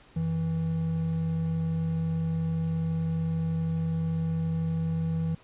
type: tone pair together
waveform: triangle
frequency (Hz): 91.23 / 163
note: F#2 / E3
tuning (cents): -24 / -19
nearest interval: minor seventh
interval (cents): 1005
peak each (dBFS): -33 / -24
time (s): 0.16-5.35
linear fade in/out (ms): 5
effects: pink hiss -56 dBFS RMS until 5.43 s + resampled to 8000 Hz